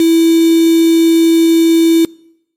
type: tone with quantisation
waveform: sine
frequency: 329.6 Hz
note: E4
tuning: in tune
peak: -6 dBFS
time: 0-2.05 s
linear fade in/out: 2 ms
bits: 3
effects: noise-tail reverb RT60 0.8 s tail -25 dB re dry + MP3 64 kbps